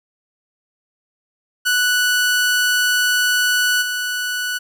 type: tone with level steps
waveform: sawtooth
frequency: 1480 Hz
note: F#6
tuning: in tune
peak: -11 / -17 dBFS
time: 1.65-4.59 s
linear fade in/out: 20 ms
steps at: 3.81 s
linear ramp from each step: 20 ms
effects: none